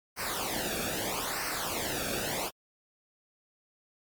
pink noise with flanger, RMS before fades -33 dBFS, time 0.16-2.51 s, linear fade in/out 50 ms, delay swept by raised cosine 0.28 to 1 ms, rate 0.78 Hz, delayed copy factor -0.8, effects MP3 96 kbps

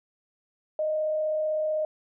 sine tone with frequency modulation, 619 Hz, D#5, 9 cents flat, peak -24 dBFS, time 0.79-1.85 s, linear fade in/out 2 ms, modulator 35.8 Hz, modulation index 0.22, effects none

